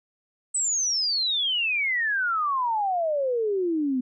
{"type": "exponential sweep", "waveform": "sine", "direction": "down", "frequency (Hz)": [8200, 246.9], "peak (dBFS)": -22, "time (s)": [0.54, 4.01], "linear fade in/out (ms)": 10, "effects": []}